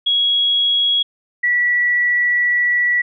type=tone pair in turn; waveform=sine; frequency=3322 / 1947.6 Hz; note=G#7 / B6; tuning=0 / -25 cents; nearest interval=major sixth; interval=925 cents; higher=first; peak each=-13 dBFS; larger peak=neither; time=0.06-1.03 / 1.43-3.02 s; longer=second; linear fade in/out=10 ms; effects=none